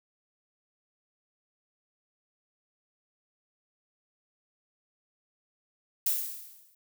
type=noise with exponential decay; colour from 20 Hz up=violet; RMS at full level=-25 dBFS; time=6.06-6.75 s; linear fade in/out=5 ms; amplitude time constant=150 ms; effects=none